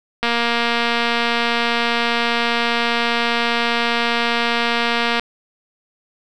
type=click train; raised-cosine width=0.3 ms; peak=-3 dBFS; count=1168; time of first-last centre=0.23-5.196 s; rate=235 Hz; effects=none